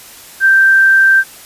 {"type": "tone", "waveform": "sine", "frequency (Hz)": 1568, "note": "G6", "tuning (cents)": 0, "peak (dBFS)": -5, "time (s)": [0.4, 1.24], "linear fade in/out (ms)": 50, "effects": ["white hiss -36 dBFS RMS until 1.45 s", "resampled to 32000 Hz"]}